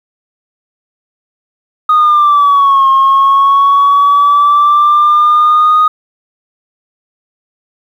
sine exponential two-way sweep, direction down then up, 1244.5 to 1074 to 1244.5 Hz, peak -3 dBFS, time 1.89-5.88 s, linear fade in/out 5 ms, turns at 2.89 s, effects tanh soft clip ceiling -2 dBFS + 7-bit

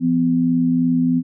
sine tone pair together, 170 / 253 Hz, F3 / B3, -46 / +42 cents, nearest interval perfect fifth, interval 688 cents, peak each -20 / -15 dBFS, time 0-1.23 s, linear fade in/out 50 ms, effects none

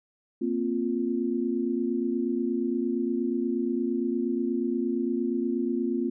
sine chord, Bb suspended second, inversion none, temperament equal, 233.1 / 261.6 / 349.2 Hz, Bb3 / C4 / F4, 0 / 0 / 0 cents, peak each -29 / -29 / -29 dBFS, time 0.41-6.1 s, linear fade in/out 10 ms, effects none

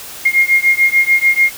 sine beating tone pair, 2131 / 2137.8 Hz, C7 / C7, +31 / +37 cents, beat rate 6.8 Hz, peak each -12 dBFS, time 0.25-1.51 s, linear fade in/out 10 ms, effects white hiss -31 dBFS RMS until 1.57 s

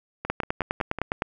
two click trains, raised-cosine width 0.5 ms, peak -16 / -9 dBFS, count 5 / 10, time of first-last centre 0.25-0.987 / 0.3-1.221 s, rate 5.43 / 9.77 Hz, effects none

